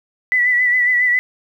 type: tone with vibrato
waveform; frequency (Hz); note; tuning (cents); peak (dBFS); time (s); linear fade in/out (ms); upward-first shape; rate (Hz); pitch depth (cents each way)
sine; 1975.5; B6; 0; -12; 0.32-1.19; 0; sine; 7.3; 37
effects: 8-bit